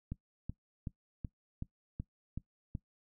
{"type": "click train", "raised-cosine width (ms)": 5, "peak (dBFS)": -26, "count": 8, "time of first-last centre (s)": [0.12, 2.752], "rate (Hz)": 2.66, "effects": ["noise-tail reverb RT60 0.1 s tail -19 dB re dry"]}